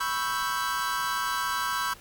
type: chord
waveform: 45% pulse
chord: C# half-diminished seventh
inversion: third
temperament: equal with one note detuned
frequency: 987.8 / 1104.9 / 1318.5 / 1568 Hz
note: B5 / C#6 / E6 / G6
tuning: 0 / -6 / 0 / 0 cents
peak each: -32 dBFS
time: 0-1.94 s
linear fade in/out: 10 ms
effects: pink hiss -50 dBFS RMS until 2 s + MP3 96 kbps